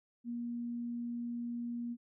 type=tone; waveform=sine; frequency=237.8 Hz; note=A#3; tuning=35 cents sharp; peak=-36 dBFS; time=0.24-1.97 s; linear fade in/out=50 ms; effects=none